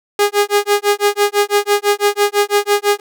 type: tone with tremolo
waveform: sawtooth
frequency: 410 Hz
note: G#4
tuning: 22 cents flat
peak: -5 dBFS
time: 0.19-3 s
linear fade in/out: 2 ms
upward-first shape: sine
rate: 6 Hz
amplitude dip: 100%
effects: none